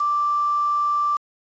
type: tone with quantisation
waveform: sine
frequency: 1174.7 Hz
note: D6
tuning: in tune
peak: -18 dBFS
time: 0-1.17 s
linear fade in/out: 5 ms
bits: 6
effects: resampled to 16000 Hz